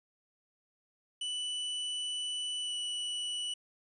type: tone with pitch glide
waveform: 45% pulse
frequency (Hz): 2975 to 2953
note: F#7 to F#7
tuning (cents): +9 to -4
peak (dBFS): -34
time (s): 1.21-3.54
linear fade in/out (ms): 5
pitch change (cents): -13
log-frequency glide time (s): 2.62-2.74
effects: resampled to 24000 Hz